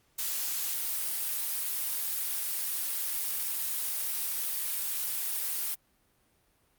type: noise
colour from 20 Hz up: blue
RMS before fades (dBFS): -32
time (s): 0.18-5.75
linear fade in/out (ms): 10
effects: pink hiss -69 dBFS RMS until 6.78 s + Opus 48 kbps